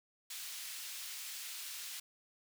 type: high-pass noise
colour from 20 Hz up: pink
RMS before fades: -45 dBFS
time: 0.3-2 s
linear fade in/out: 5 ms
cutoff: 2800 Hz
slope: 12 dB/octave
effects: none